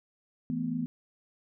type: chord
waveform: sine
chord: E suspended fourth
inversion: none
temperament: equal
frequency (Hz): 164.81 / 220 / 246.9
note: E3 / A3 / B3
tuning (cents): 0 / 0 / 0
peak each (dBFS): -35 / -36 / -31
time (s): 0.5-0.86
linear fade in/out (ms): 0
effects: none